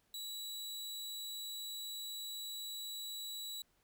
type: tone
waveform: sawtooth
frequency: 3916 Hz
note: B7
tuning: 15 cents flat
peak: -39 dBFS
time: 0.14-3.62 s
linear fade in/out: 2 ms
effects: pink hiss -75 dBFS RMS until 3.83 s